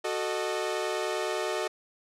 sawtooth chord, D# diminished, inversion first, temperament equal with one note detuned, 370 / 440 / 613 Hz, F#4 / A4 / D#5, 0 / 0 / -26 cents, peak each -29 dBFS, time 0.04-1.68 s, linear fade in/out 10 ms, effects low-pass 9000 Hz 12 dB/octave

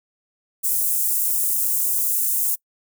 white high-pass noise, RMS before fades -21 dBFS, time 0.63-2.56 s, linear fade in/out 20 ms, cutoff 8200 Hz, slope 24 dB/octave, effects noise-tail reverb RT60 0.1 s tail -25 dB re dry

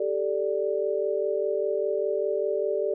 sine chord, G suspended second, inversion none, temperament equal with one note detuned, 392 / 437 / 587.3 Hz, G4 / A4 / D5, 0 / -12 / 0 cents, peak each -28 dBFS, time 0-2.94 s, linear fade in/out 5 ms, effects none

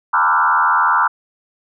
sine tone with frequency modulation, 1174.7 Hz, D6, in tune, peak -11 dBFS, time 0.13-1.08 s, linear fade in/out 10 ms, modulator 80.8 Hz, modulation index 3.6, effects none

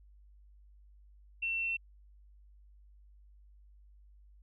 sine tone, 2701 Hz, E7, 42 cents sharp, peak -31 dBFS, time 1.42-1.77 s, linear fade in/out 10 ms, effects added 50 Hz sine -56 dBFS peak until 4.42 s

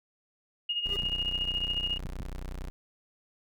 sine tone with tremolo, 2858 Hz, F7, 39 cents sharp, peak -26 dBFS, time 0.69-1.98 s, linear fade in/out 5 ms, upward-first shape sine, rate 14 Hz, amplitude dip 65%
square tone with exponential growth, 402.1 Hz, G4, 44 cents sharp, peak -35 dBFS, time 0.79-0.96 s, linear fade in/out 0 ms, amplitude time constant 36 ms
30% pulse tone, 30.87 Hz, B0, in tune, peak -33 dBFS, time 0.86-2.7 s, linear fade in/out 0 ms
clicks, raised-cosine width 5 ms, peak -26 dBFS, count 3, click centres 1.036 / 2.054 / 2.206 s
effects none

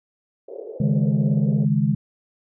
white band-pass noise, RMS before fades -36 dBFS, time 0.48-1.65 s, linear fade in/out 5 ms, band 400 to 540 Hz, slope 48 dB/octave
sine chord, C# suspended second, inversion none, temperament just, 138.59 / 155.92 / 207.9 Hz, C#3 / D#3 / G#3, 0 / +4 / +2 cents, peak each -21 dBFS, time 0.8-1.95 s, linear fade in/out 5 ms
effects none

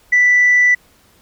sine tone, 1975.5 Hz, B6, in tune, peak -7 dBFS, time 0.12-0.75 s, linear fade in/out 10 ms, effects tanh soft clip ceiling -5 dBFS + pink hiss -52 dBFS RMS until 1.21 s

